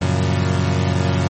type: chord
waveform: 35% pulse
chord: Gb major seventh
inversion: none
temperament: equal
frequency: 92.5 / 116.54 / 138.59 / 174.61 Hz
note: Gb2 / Bb2 / Db3 / F3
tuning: 0 / 0 / 0 / 0 cents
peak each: -17 / -23 / -19 / -23 dBFS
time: 0.01-1.28 s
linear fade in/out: 10 ms
effects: MP3 32 kbps